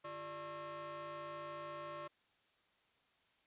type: ring-modulated tone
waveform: 35% pulse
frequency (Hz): 246.9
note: B3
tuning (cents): 0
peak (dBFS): -40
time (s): 0.04-2.08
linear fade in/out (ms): 10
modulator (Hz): 837
effects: white hiss -74 dBFS RMS until 3.46 s + resampled to 8000 Hz